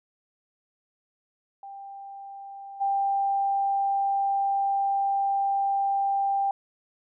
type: tone with level steps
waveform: sine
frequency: 791 Hz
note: G5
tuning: 15 cents sharp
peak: -38 / -22 dBFS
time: 1.63-6.51 s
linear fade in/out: 2 ms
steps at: 2.8 s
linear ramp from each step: 20 ms
effects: none